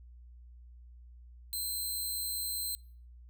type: tone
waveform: 5% pulse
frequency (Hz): 4105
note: C8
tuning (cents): -34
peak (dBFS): -27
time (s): 1.53-2.75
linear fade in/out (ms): 0
effects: noise-tail reverb RT60 0.5 s tail -23 dB re dry + added 60 Hz sine -50 dBFS peak until 3.29 s